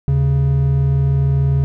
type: tone pair together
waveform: triangle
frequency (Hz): 77.23 / 137.6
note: D#2 / C#3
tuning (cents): -12 / -12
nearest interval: minor seventh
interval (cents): 1000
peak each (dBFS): -17 / -11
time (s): 0.08-1.64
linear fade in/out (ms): 0
effects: none